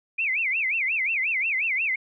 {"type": "tone with vibrato", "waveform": "sine", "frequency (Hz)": 2349, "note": "D7", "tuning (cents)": 0, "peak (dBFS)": -22, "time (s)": [0.18, 1.96], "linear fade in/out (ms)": 10, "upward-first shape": "sine", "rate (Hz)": 5.6, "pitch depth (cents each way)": 260, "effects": []}